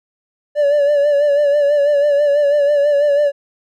triangle tone with vibrato, 578 Hz, D5, 28 cents flat, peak -8 dBFS, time 0.55-3.32 s, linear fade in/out 50 ms, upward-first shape sine, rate 6.1 Hz, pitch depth 47 cents each way, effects tanh soft clip ceiling -4 dBFS

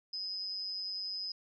sine tone with amplitude modulation, 5050 Hz, D#8, 25 cents sharp, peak -33 dBFS, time 0.13-1.32 s, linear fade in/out 5 ms, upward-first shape sine, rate 189 Hz, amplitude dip 65%, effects none

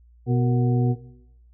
harmonic tone with a mistuned harmonic, 123.47 Hz, B2, in tune, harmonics 1 / 2 / 3 / 4 / 6, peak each -19 / -25 / -29 / -31 / -35 dBFS, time 0.26-0.96 s, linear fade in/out 50 ms, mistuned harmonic 4, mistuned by -91 cents, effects noise-tail reverb RT60 0.9 s tail -18 dB re dry + added 59 Hz sine -50 dBFS peak until 1.53 s

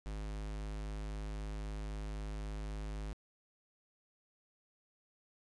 square tone, 51.91 Hz, G#1, in tune, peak -40 dBFS, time 0.06-3.13 s, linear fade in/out 0 ms, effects resampled to 22050 Hz + 11-bit

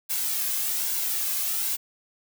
blue noise with flanger, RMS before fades -27 dBFS, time 0.09-1.77 s, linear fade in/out 20 ms, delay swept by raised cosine 1.6 to 2.16 ms, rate 1.2 Hz, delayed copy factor -0.5, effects none

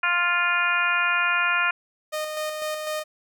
harmonic tone, 350 Hz, F4, 4 cents sharp, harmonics 2 / 3 / 4 / 5 / 6 / 7 / 8, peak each -34 / -28 / -23 / -28 / -34 / -25 / -33 dBFS, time 0.03-1.71 s, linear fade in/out 5 ms
sawtooth tone with tremolo, 615 Hz, D#5, 20 cents flat, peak -22 dBFS, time 2.12-3.04 s, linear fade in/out 20 ms, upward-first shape square, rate 4 Hz, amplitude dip 35%
effects none

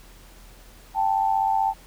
sine tone pair together, 784 / 880 Hz, G5 / A5, 0 / 0 cents, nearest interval major second, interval 200 cents, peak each -22 dBFS, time 0.94-1.74 s, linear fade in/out 50 ms, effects added 41 Hz sine -47 dBFS peak until 1.86 s + pink hiss -51 dBFS RMS until 1.86 s

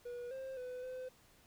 triangle tone with pitch steps, 484.8 / 529 / 501 / 511 Hz, B4 / C5 / B4 / C5, -32 / +19 / +25 / -41 cents, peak -40 dBFS, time 0.05-1.09 s, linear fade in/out 10 ms, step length 260 ms, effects pink hiss -66 dBFS RMS until 1.46 s

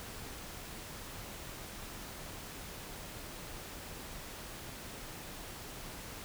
silence, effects pink hiss -46 dBFS RMS until 6.24 s

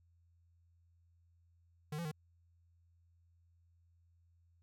square tone with pitch steps, 151.2 / 170.2 / 153.4 Hz, D#3 / F3 / D#3, -49 / -44 / -24 cents, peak -39 dBFS, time 1.92-2.115 s, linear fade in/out 5 ms, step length 65 ms, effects added 85 Hz sine -67 dBFS peak until 4.62 s

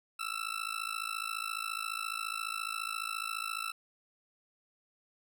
20% pulse tone with amplitude modulation, 1326 Hz, E6, 10 cents sharp, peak -26 dBFS, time 0.19-3.72 s, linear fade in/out 10 ms, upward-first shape sine, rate 54.5 Hz, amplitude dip 95%, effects none

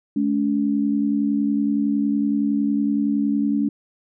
sine tone pair together, 214 / 284.8 Hz, A3 / C#4, -48 / +47 cents, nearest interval perfect fourth, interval 495 cents, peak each -21 / -20 dBFS, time 0.16-3.69 s, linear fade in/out 5 ms, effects none

